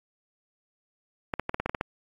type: clicks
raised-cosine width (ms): 0.5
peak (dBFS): -13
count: 9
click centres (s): 1.338 / 1.396 / 1.494 / 1.544 / 1.6 / 1.66 / 1.695 / 1.748 / 1.811
effects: AAC 64 kbps